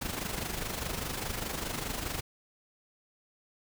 pink noise with amplitude modulation, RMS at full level -33 dBFS, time 0.01-2.21 s, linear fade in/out 10 ms, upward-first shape sine, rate 24.9 Hz, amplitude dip 60%, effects none

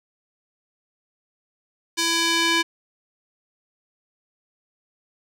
square tone with band-pass filter sweep, 333.2 Hz, E4, 19 cents sharp, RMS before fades -21 dBFS, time 1.97-2.63 s, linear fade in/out 20 ms, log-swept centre 5200 to 2800 Hz, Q 0.96, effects none

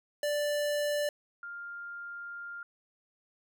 square / sine tone pair in turn, 587.3 / 1400.4 Hz, D5 / F6, 0 / +4 cents, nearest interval octave + minor third, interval 1504 cents, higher second, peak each -29 / -39 dBFS, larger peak first, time 0.23-1.09 / 1.43-2.63 s, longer second, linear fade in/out 2 ms, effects none

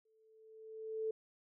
sine tone with exponential growth, 440 Hz, A4, in tune, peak -33 dBFS, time 0.05-1.11 s, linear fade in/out 5 ms, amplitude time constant 230 ms, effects none

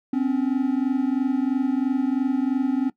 triangle tone pair together, 257.4 / 280.4 Hz, C4 / C#4, -28 / +20 cents, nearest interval minor second, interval 148 cents, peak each -20 / -21 dBFS, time 0.13-2.9 s, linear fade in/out 5 ms, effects noise-tail reverb RT60 0.1 s tail -19 dB re dry

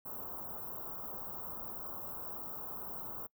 white band-stop noise, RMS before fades -43 dBFS, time 0.05-3.27 s, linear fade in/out 10 ms, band 1300 to 15000 Hz, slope 48 dB/octave, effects noise-tail reverb RT60 0.1 s tail -24 dB re dry

